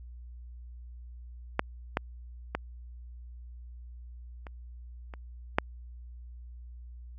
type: clicks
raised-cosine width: 0.5 ms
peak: -9 / -11 / -14 / -28 / -28 / -7 dBFS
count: 6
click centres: 1.594 / 1.971 / 2.55 / 4.468 / 5.138 / 5.585 s
effects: added 60 Hz sine -43 dBFS peak until 7.18 s